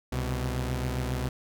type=tone pair together; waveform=sawtooth; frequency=66.4 / 125.35 Hz; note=C2 / B2; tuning=+26 / +26 cents; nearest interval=major seventh; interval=1100 cents; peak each=-27 dBFS; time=0.12-1.29 s; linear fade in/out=5 ms; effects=none